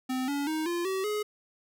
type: tone with pitch steps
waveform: square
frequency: 257.6 / 284.2 / 313.5 / 345.8 / 381.5 / 420.9 Hz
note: C4 / C#4 / D#4 / F4 / G4 / G#4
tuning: -27 / +43 / +13 / -17 / -47 / +23 cents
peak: -29 dBFS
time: 0.09-1.23 s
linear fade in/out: 10 ms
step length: 190 ms
effects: none